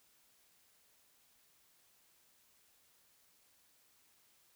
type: silence
effects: white hiss -70 dBFS RMS until 4.55 s